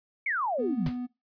sine exponential sweep, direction down, 2291 to 138.59 Hz, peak -26 dBFS, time 0.26-0.89 s, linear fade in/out 5 ms
triangle tone, 247.3 Hz, B3, 3 cents sharp, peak -29 dBFS, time 0.58-1.07 s, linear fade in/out 20 ms
pink noise with exponential decay, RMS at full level -35 dBFS, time 0.86-1.01 s, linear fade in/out 2 ms, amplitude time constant 32 ms
effects noise-tail reverb RT60 0.2 s tail -18 dB re dry + resampled to 11025 Hz

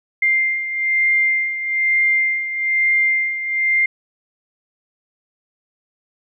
sine beating tone pair, 2100 / 2101.1 Hz, C7 / C7, +6 / +7 cents, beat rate 1.1 Hz, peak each -22 / -16 dBFS, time 0.22-3.86 s, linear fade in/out 5 ms, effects none

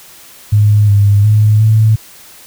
sine tone with pitch steps, 104.6 / 101.5 / 106.6 / 109.6 Hz, G#2 / G#2 / G#2 / A2, +13 / -39 / +46 / -6 cents, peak -5 dBFS, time 0.52-1.96 s, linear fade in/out 10 ms, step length 360 ms, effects white hiss -38 dBFS RMS until 2.46 s

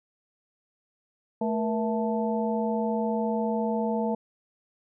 harmonic tone with a mistuned harmonic, 220 Hz, A3, in tune, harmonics 1 / 2 / 3 / 4, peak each -27 / -30 / -32 / -33 dBFS, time 1.41-4.15 s, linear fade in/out 5 ms, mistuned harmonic 2, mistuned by +130 cents, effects none

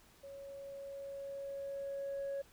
sine tone with level ramp, 554.4 Hz, C#5, in tune, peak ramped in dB -47 to -34 dBFS, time 0.23-2.42 s, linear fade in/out 10 ms, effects tanh soft clip ceiling -35 dBFS + pink hiss -64 dBFS RMS until 2.52 s

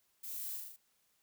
violet noise with echo, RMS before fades -45 dBFS, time 0.23-0.57 s, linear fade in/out 10 ms, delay 39 ms, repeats 5, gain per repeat -2 dB, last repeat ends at 0.765 s, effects white hiss -75 dBFS RMS until 1.22 s

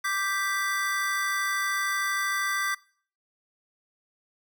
square chord, G major, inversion second, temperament equal, 1174.7 / 1568 / 1975.5 Hz, D6 / G6 / B6, 0 / 0 / 0 cents, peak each -31 dBFS, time 0.04-2.75 s, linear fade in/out 10 ms, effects noise-tail reverb RT60 0.5 s tail -23 dB re dry

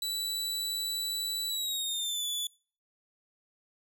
sawtooth tone with pitch glide, 3951 to 3459 Hz, B7 to A7, 0 to -30 cents, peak -28 dBFS, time 0.02-2.47 s, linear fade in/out 2 ms, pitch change -230 cents, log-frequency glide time 1.48-2.26 s, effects noise-tail reverb RT60 0.4 s tail -23 dB re dry

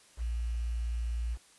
sine tone with quantisation, 58.1 Hz, A#1, 5 cents flat, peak -30 dBFS, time 0.17-1.38 s, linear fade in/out 50 ms, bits 9, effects white hiss -60 dBFS RMS until 1.58 s + resampled to 24000 Hz

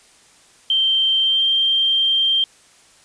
sine tone with pitch glide, 3136 to 3165 Hz, G7 to G7, 0 to +16 cents, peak -14 dBFS, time 0.7-2.44 s, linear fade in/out 2 ms, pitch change +16 cents, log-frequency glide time 1.21-1.46 s, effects white hiss -51 dBFS RMS until 3.04 s + resampled to 22050 Hz

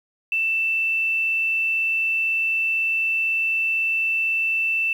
sine tone with quantisation, 2662 Hz, E7, 16 cents sharp, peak -19 dBFS, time 0.32-4.93 s, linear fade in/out 2 ms, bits 8, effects none

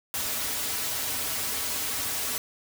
white noise with comb filter, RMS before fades -30 dBFS, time 0.14-2.38 s, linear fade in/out 0 ms, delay 5.7 ms, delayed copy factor -0.7, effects none

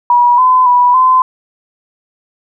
sine tone with pitch steps, 967 / 1017 / 981 / 1026 Hz, B5 / C6 / B5 / C6, -37 / -50 / -12 / -34 cents, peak -5 dBFS, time 0.1-1.22 s, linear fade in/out 2 ms, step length 280 ms, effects none

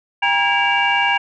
sine tone cluster, 800 / 951 / 1636 / 2305 / 2793 Hz, G5 / A#5 / G#6 / D7 / F7, +35 / +34 / -26 / -33 / -1 cents, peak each -20 dBFS, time 0.22-1.18 s, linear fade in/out 10 ms, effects tanh soft clip ceiling -5 dBFS

